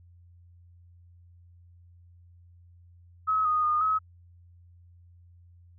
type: tone with pitch steps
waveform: sine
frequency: 1281 / 1239 / 1224 / 1280 Hz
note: E6 / D#6 / D#6 / D#6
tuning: -50 / -8 / -29 / +49 cents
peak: -22 dBFS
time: 3.27-3.99 s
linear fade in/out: 20 ms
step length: 180 ms
effects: added 87 Hz sine -52 dBFS peak until 5.78 s